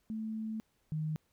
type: tone pair in turn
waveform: sine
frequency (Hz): 219.5 / 155.21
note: A3 / D#3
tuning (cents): -4 / -4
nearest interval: tritone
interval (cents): 600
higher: first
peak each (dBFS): -35 / -32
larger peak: second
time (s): 0.1-0.6 / 0.92-1.16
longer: first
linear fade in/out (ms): 0
effects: pink hiss -75 dBFS RMS until 1.32 s